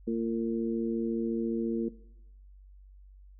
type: harmonic tone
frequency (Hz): 114.4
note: A#2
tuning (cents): -32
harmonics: 2 / 3 / 4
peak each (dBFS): -29 / -33 / -35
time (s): 0.07-1.89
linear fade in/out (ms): 10
effects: noise-tail reverb RT60 0.8 s tail -18 dB re dry + added 48 Hz sine -50 dBFS peak until 3.39 s